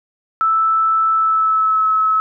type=tone with pitch glide; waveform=sine; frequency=1317 to 1292.9 Hz; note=E6 to E6; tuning=-2 to -34 cents; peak=-12 dBFS; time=0.41-2.2 s; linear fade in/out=0 ms; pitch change=-32 cents; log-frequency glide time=1.13-1.87 s; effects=none